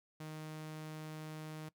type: tone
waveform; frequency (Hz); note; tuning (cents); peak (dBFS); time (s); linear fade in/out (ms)
sawtooth; 155.56; D#3; 0; -40; 0.2-1.69; 5
effects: noise-tail reverb RT60 0.1 s tail -20 dB re dry